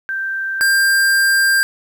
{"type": "tone pair in turn", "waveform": ["sine", "square"], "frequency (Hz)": [1568, 1589.9], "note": ["G6", "G6"], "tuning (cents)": [0, 24], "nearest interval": "unison", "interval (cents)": 24, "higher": "second", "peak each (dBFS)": [-19, -12], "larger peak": "second", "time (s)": [[0.09, 0.61], [0.61, 1.63]], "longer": "second", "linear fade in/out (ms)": 0, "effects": ["9-bit"]}